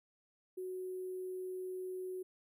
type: tone with sample-and-hold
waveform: sine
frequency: 370 Hz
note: F#4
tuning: in tune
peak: -39 dBFS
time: 0.57-2.23 s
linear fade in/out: 10 ms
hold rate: 11025 Hz
effects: none